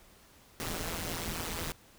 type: noise with amplitude modulation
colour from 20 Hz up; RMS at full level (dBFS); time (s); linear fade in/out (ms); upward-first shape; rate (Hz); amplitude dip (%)
pink; -33; 0.6-1.72; 0; sine; 167; 85
effects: pink hiss -59 dBFS RMS until 1.98 s